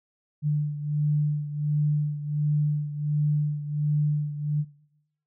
sine beating tone pair, 148.4 / 149.8 Hz, D3 / D3, +18 / +35 cents, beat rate 1.4 Hz, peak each -24 / -29 dBFS, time 0.42-4.65 s, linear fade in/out 50 ms, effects noise-tail reverb RT60 0.8 s tail -20 dB re dry

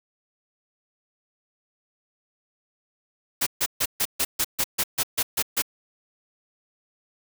white noise bursts, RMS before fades -23 dBFS, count 12, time 3.41-5.622 s, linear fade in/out 10 ms, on 56 ms, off 140 ms, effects none

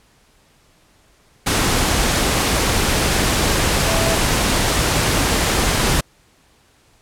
sine tone in noise, 659.3 Hz, E5, in tune, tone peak -22 dBFS, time 3.87-4.15 s, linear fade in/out 10 ms, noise pink, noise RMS -17 dBFS, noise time 1.46-6.01 s, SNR -8 dB, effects pink hiss -55 dBFS RMS until 7.01 s + low-pass 11000 Hz 12 dB/octave

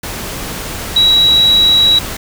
sine tone in noise, 3883 Hz, B7, 30 cents flat, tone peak -6 dBFS, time 0.96-1.99 s, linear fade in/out 5 ms, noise pink, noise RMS -23 dBFS, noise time 0.03-2.17 s, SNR +14 dB, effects none

